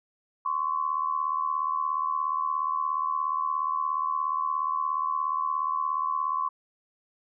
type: tone pair together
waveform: sine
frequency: 1043 / 1120 Hz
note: C6 / C#6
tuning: -6 / +18 cents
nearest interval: minor second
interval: 124 cents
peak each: -28 dBFS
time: 0.45-6.49 s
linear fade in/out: 10 ms
effects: none